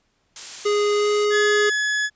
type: noise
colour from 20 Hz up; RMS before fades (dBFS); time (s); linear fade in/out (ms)
blue; -30; 0.36-1.25; 2
type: tone with pitch glide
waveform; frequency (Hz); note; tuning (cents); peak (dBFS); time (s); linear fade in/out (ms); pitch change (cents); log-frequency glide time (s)
square; 413.8 to 416.4; G#4 to G#4; -6 to +5; -18; 0.65-1.7; 10; +11; 0.96-1.08
type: tone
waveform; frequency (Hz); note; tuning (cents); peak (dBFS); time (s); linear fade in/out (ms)
40% pulse; 1700; G#6; +40; -19; 1.3-2.1; 50
effects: pink hiss -67 dBFS RMS until 2.15 s + resampled to 16000 Hz